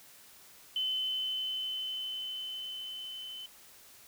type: tone with level ramp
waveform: sine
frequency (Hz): 3044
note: F#7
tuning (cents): +48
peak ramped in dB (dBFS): -29 to -41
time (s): 0.76-3.46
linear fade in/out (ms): 2
effects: white hiss -56 dBFS RMS until 4.07 s